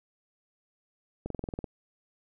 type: slowing click train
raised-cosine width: 2 ms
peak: -21 dBFS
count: 9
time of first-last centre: 1.26-1.642 s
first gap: 43 ms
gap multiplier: 1.03
effects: none